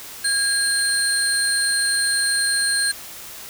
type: tone cluster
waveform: sine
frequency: 1630 / 4184 / 8870 Hz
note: G#6 / C8 / C#9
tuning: -33 / -1 / 0 cents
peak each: -22 dBFS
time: 0.24-2.92 s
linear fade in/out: 10 ms
effects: white hiss -37 dBFS RMS until 3.49 s